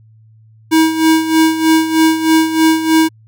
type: tone with tremolo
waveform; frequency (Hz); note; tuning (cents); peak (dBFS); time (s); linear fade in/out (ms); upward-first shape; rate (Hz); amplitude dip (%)
square; 320; D#4; +49; -7; 0.71-3.09; 20; sine; 3.2; 70
effects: added 110 Hz sine -42 dBFS peak until 3.27 s